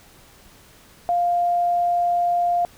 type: tone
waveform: sine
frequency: 700 Hz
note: F5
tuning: 4 cents sharp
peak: -17 dBFS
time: 1.09-2.65 s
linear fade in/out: 0 ms
effects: pink hiss -50 dBFS RMS until 2.77 s